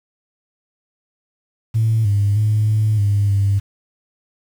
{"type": "tone with pitch steps", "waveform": "sine", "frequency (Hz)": [111.7, 101.6, 107.1, 107.8, 101.7, 99.8], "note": ["A2", "G#2", "A2", "A2", "G#2", "G2"], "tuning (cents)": [27, -38, -46, -35, -36, 32], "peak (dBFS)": -12, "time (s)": [1.74, 3.6], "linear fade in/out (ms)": 20, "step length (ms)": 310, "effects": ["tanh soft clip ceiling -9 dBFS", "7-bit"]}